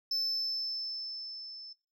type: tone with level ramp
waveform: sine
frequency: 5274 Hz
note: E8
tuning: in tune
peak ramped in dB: -26 to -45 dBFS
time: 0.11-1.73 s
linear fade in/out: 5 ms
effects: noise-tail reverb RT60 0.3 s tail -18 dB re dry + tanh soft clip ceiling -28 dBFS